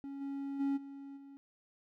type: tone with level steps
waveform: triangle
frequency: 277.2 Hz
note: C#4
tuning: in tune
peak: -39 / -35 / -28 / -43 / -48 dBFS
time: 0.04-1.37 s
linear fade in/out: 0 ms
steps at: 0.2 / 0.59 / 0.76 / 1.16 s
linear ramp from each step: 20 ms
effects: none